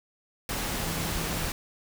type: tone in noise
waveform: sine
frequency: 164.81 Hz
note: E3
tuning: in tune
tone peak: -36 dBFS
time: 0.82-1.44 s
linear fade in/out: 2 ms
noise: pink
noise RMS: -31 dBFS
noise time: 0.49-1.52 s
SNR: -8 dB
effects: none